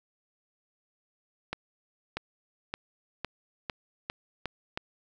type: accelerating click train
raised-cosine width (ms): 0.3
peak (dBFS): -16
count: 8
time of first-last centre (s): 1.53-4.775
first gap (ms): 640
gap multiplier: 0.89
effects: none